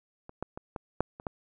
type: clicks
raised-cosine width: 1 ms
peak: -30 / -19 / -25 / -21 / -11 / -29 / -19 dBFS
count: 7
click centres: 0.294 / 0.426 / 0.575 / 0.762 / 1.006 / 1.199 / 1.268 s
effects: none